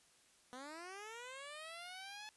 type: linear sweep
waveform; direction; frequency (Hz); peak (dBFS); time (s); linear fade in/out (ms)
10% pulse; up; 244 to 863; -40; 0.53-2.29; 0
effects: white hiss -69 dBFS RMS until 2.36 s + resampled to 24000 Hz